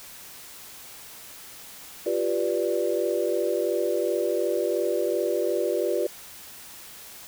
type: chord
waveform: sine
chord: G dominant seventh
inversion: third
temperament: equal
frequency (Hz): 349.2 / 392 / 493.9 / 587.3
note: F4 / G4 / B4 / D5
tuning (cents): 0 / 0 / 0 / 0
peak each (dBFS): -28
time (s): 2.06-6.07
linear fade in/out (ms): 5
effects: white hiss -44 dBFS RMS until 7.27 s